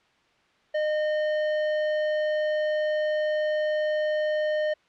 sine tone with tanh clipping, 611 Hz, D#5, 32 cents flat, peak -25 dBFS, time 0.74-4.74 s, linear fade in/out 10 ms, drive 15 dB, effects white hiss -63 dBFS RMS until 4.88 s + low-pass 3000 Hz 12 dB/octave

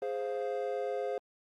triangle chord, F minor, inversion first, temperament equal, 415.3 / 523.3 / 698.5 Hz, Ab4 / C5 / F5, 0 / 0 / 0 cents, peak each -34 / -33 / -37 dBFS, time 0.02-1.18 s, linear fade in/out 2 ms, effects Opus 32 kbps

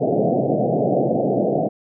white band-pass noise, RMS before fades -19 dBFS, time 0-1.69 s, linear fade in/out 20 ms, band 120 to 730 Hz, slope 96 dB/octave, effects none

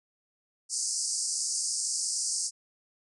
white band-pass noise, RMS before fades -31 dBFS, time 0.69-2.51 s, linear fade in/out 50 ms, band 4700 to 9400 Hz, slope 96 dB/octave, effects none

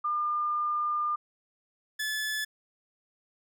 sine / sawtooth tone pair in turn, 1204 / 1726.4 Hz, D6 / A6, +43 / -33 cents, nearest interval tritone, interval 624 cents, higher second, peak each -26 dBFS, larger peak neither, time 0.04-1.16 / 1.99-2.45 s, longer first, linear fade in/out 10 ms, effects none

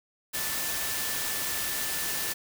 sine tone in noise, 1760 Hz, A6, in tune, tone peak -40 dBFS, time 0.33-2.34 s, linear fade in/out 20 ms, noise white, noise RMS -31 dBFS, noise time 0.33-2.34 s, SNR -12 dB, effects none

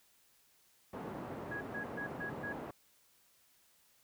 pink band-pass noise, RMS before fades -44 dBFS, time 0.93-2.71 s, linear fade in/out 5 ms, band 160 to 970 Hz, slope 12 dB/octave
sine tone bursts, 1661.2 Hz, G#6, in tune, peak -39 dBFS, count 5, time 1.51-2.53 s, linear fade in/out 10 ms, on 100 ms, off 130 ms
effects white hiss -69 dBFS RMS until 4.03 s

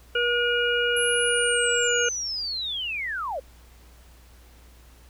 harmonic tone, 480 Hz, B4, 49 cents flat, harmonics 1 / 3 / 5 / 6, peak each -25 / -24 / -34 / -27 dBFS, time 0.15-2.09 s, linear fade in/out 5 ms
sine linear sweep, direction down, 11175 to 486.7 Hz, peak -27 dBFS, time 0.96-3.4 s, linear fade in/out 10 ms
effects added 60 Hz sine -49 dBFS peak until 5.09 s + pink hiss -56 dBFS RMS until 5.09 s

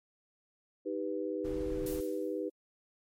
sine chord, Eb augmented, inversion none, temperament equal with one note detuned, 312.9 / 392 / 493.9 Hz, Eb4 / G4 / B4, +10 / 0 / 0 cents, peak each -37 dBFS, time 0.85-2.5 s, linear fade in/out 20 ms
brown noise, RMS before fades -42 dBFS, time 1.44-2.01 s, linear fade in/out 10 ms
blue noise with exponential decay, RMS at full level -41 dBFS, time 1.86-2.51 s, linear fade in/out 5 ms, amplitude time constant 140 ms
effects MP3 64 kbps

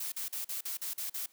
blue noise bursts, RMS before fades -37 dBFS, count 8, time 0-1.261 s, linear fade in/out 5 ms, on 120 ms, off 43 ms, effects white hiss -65 dBFS RMS until 1.32 s + high-pass 200 Hz 12 dB/octave

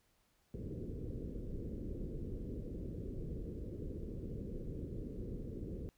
pink low-pass noise, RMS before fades -43 dBFS, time 0.54-5.89 s, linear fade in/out 0 ms, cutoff 480 Hz, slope 48 dB/octave, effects pink hiss -75 dBFS RMS until 5.97 s

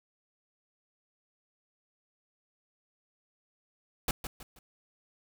pink noise with echo, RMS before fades -29 dBFS, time 4.08-4.11 s, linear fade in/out 2 ms, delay 160 ms, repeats 3, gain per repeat -9 dB, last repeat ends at 4.59 s, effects none

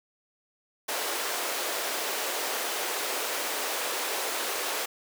pink high-pass noise, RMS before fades -31 dBFS, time 0.88-4.86 s, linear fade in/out 10 ms, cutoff 400 Hz, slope 24 dB/octave, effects none

